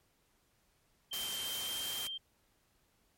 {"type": "tone with pitch glide", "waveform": "sine", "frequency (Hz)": [3136, 3160], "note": ["G7", "G7"], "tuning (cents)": [0, 13], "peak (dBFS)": -38, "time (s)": [1.11, 2.18], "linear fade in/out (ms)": 10, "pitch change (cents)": 13, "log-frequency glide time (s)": [1.33, 1.78]}
{"type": "noise", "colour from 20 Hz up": "white", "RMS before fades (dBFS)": -41, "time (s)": [1.13, 2.07], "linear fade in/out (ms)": 0}
{"effects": ["pink hiss -73 dBFS RMS until 3.17 s", "MP3 64 kbps"]}